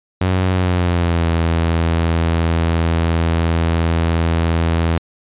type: tone with pitch glide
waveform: sawtooth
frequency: 92.5 to 82.89 Hz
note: F#2 to E2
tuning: 0 to +10 cents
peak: -10 dBFS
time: 0.21-4.98 s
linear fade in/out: 5 ms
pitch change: -190 cents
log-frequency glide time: 0.51-1.28 s
effects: resampled to 8000 Hz